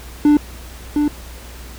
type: tone with echo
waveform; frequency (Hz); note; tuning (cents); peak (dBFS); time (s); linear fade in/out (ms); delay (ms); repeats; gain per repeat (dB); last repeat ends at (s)
triangle; 295.6; D4; +11; -6; 0.25-0.37; 2; 710; 1; -5; 1.08
effects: added 60 Hz sine -34 dBFS peak until 1.78 s + pink hiss -39 dBFS RMS until 1.78 s